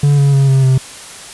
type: tone with pitch steps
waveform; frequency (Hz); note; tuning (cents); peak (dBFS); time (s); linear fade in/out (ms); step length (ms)
triangle; 143.7 / 140.42 / 137.21 / 134.08 / 131.01; D3 / C#3 / C#3 / C3 / C3; -37 / +23 / -17 / +43 / +3; -5; 0.03-0.78; 5; 150
effects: white hiss -32 dBFS RMS until 1.33 s + resampled to 24000 Hz

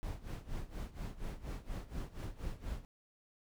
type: noise with tremolo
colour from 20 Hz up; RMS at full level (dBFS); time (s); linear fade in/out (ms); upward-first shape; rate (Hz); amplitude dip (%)
brown; -39; 0.03-2.85; 0; sine; 4.2; 85
effects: none

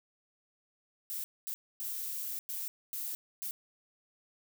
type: noise bursts at uneven times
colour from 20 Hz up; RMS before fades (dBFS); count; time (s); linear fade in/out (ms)
violet; -38; 6; 1.1-1.24 / 1.47-1.54 / 1.8-2.39 / 2.49-2.68 / 2.93-3.15 / 3.42-3.51; 0
effects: none

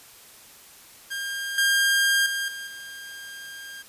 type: tone with level steps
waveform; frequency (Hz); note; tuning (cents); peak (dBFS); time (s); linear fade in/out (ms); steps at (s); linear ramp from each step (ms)
sawtooth; 1606; G6; +41; -25 / -15 / -22 / -30 / -34; 1.1-3.83; 20; 1.58 / 2.26 / 2.48 / 2.67; 2
effects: white hiss -49 dBFS RMS until 3.88 s + resampled to 32000 Hz

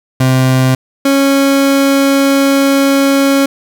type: tone pair in turn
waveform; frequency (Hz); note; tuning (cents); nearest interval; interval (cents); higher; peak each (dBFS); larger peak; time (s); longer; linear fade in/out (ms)
30% pulse; 130 / 275.5; C3 / C#4; -11 / -11; octave + minor second; 1300; second; -5; neither; 0.2-0.75 / 1.05-3.46; second; 5
effects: none

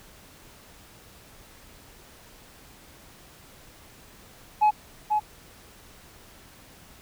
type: tone with echo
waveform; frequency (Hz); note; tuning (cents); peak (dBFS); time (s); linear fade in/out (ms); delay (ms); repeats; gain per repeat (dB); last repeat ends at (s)
sine; 848; G#5; +36; -13; 4.61-4.71; 20; 490; 1; -6; 5.2
effects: tanh soft clip ceiling -15 dBFS + pink hiss -51 dBFS RMS until 7.01 s

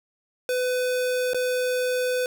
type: tone with dropouts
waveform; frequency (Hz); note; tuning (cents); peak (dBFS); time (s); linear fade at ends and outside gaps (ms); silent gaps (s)
square; 502; B4; +28; -23; 0.49-2.26; 1; 1.334-1.345
effects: none

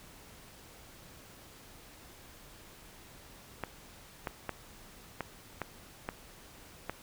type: clicks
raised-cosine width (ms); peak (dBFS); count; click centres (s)
0.5; -19; 7; 3.637 / 4.272 / 4.493 / 5.207 / 5.617 / 6.089 / 6.896
effects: pink hiss -54 dBFS RMS until 7.02 s

